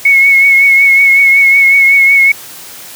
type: tone with vibrato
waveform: sine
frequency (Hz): 2196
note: C#7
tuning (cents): -17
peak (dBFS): -3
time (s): 0.05-2.32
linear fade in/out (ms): 5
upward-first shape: triangle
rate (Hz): 5.4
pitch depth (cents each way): 36
effects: white hiss -30 dBFS RMS until 2.95 s + high-pass 80 Hz 12 dB/octave